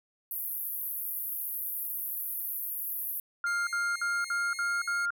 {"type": "band-pass noise", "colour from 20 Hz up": "white", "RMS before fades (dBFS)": -35, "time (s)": [0.31, 3.2], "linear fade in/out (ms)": 2, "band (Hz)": [11000, 16000], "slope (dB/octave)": 96}
{"type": "tone bursts", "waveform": "sine", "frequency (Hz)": 1400, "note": "F6", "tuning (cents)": 4, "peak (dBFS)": -27, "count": 6, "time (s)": [3.44, 5.105], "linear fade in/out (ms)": 2, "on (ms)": 230, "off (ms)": 57}
{"type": "tone with pitch glide", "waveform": "15% pulse", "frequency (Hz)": [2118, 2164], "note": ["C7", "C#7"], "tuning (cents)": [21, -42], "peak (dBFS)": -32, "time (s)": [3.46, 5.06], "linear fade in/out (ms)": 10, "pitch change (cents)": 37, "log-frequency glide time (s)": [3.71, 4.94]}
{"effects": []}